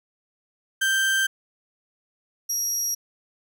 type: tone pair in turn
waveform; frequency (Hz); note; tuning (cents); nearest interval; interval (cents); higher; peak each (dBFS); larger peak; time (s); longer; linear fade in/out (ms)
35% pulse; 1568 / 5679; G6 / F8; 0 / +28; octave + minor seventh; 2228; second; -18 / -21; first; 0.81-1.27 / 2.49-2.95; neither; 10
effects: none